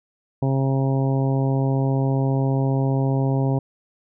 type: harmonic tone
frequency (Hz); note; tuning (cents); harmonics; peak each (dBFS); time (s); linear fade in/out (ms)
134.8; C#3; -48; 1 / 2 / 3 / 4 / 5 / 6 / 7; -19 / -25 / -29 / -31 / -33 / -35 / -36; 0.42-3.59; 5
effects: none